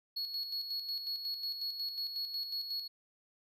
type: tone with tremolo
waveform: triangle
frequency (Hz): 4350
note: C#8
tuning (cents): -33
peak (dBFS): -33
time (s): 0.16-2.88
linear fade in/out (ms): 10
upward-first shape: square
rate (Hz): 5.5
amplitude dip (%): 50
effects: none